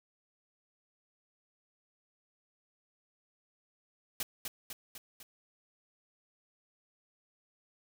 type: noise with echo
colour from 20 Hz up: white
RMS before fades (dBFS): -35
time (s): 4.2-4.23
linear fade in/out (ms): 2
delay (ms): 250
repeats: 4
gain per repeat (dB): -4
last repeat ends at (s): 5.23
effects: none